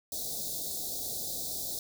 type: band-stop noise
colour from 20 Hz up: white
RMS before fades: -36 dBFS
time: 0.12-1.79 s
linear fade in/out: 2 ms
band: 780 to 3600 Hz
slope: 96 dB/octave
effects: none